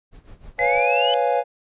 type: noise with tremolo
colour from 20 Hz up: brown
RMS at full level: -40 dBFS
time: 0.11-0.82 s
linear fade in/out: 50 ms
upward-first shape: sine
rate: 6.3 Hz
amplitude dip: 80%
type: chord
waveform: triangle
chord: C# dominant seventh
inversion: third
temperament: equal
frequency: 493.9 / 554.4 / 698.5 / 830.6 Hz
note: B4 / C#5 / E#5 / G#5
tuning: 0 / 0 / 0 / 0 cents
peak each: -21 dBFS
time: 0.58-1.44 s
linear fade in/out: 50 ms
type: exponential sweep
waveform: sine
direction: up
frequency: 2005 to 3043 Hz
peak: -21 dBFS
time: 0.59-1.14 s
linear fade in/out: 0 ms
effects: resampled to 8000 Hz